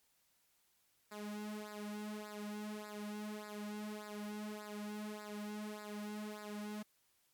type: tone with flanger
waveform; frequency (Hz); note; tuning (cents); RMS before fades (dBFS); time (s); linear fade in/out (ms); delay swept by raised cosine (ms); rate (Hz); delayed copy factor
sawtooth; 210; G#3; +19; -45; 1.11-6.83; 10; 0.32 to 3.12; 1.7; -1
effects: white hiss -75 dBFS RMS until 7.33 s + MP3 96 kbps